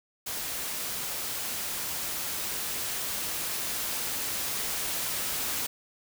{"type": "noise with level ramp", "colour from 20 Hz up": "white", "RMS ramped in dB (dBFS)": [-34, -31], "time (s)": [0.26, 5.67], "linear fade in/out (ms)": 10, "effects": []}